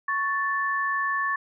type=tone pair together; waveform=sine; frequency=1109.7 / 1756 Hz; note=C#6 / A6; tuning=+2 / -4 cents; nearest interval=minor sixth; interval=794 cents; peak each=-26 dBFS; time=0.08-1.36 s; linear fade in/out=5 ms; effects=none